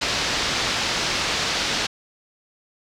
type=low-pass noise; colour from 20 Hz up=white; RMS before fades=-24 dBFS; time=0.01-1.87 s; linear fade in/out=10 ms; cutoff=5400 Hz; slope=24 dB/octave; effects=none